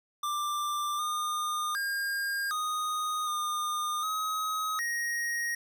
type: tone with pitch steps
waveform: square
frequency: 1183 / 1217 / 1613 / 1241 / 1215 / 1268 / 1878 Hz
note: D6 / D#6 / G6 / D#6 / D#6 / D#6 / A#6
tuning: +12 / -39 / +49 / -5 / -42 / +32 / +12 cents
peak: -30 dBFS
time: 0.23-5.55 s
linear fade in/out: 5 ms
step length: 760 ms
effects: none